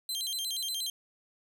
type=tone with vibrato; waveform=sawtooth; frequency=3591 Hz; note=A7; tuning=35 cents sharp; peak=-29 dBFS; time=0.09-0.9 s; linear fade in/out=2 ms; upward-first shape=square; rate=8.4 Hz; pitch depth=210 cents each way; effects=none